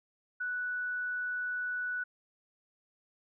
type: tone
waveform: sine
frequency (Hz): 1480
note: F#6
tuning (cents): 0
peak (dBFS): -32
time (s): 0.4-2.04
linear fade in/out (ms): 10
effects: none